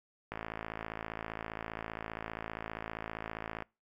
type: click train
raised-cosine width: 0.5 ms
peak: -23 dBFS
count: 183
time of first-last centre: 0.32-3.623 s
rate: 55.1 Hz
effects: noise-tail reverb RT60 0.3 s tail -26 dB re dry